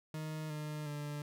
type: tone with pitch steps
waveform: 40% pulse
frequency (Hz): 155.56 / 151.31 / 147.17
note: D#3 / D#3 / D3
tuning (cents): 0 / -48 / +4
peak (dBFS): -38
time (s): 0.14-1.22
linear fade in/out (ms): 2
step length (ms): 360
effects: none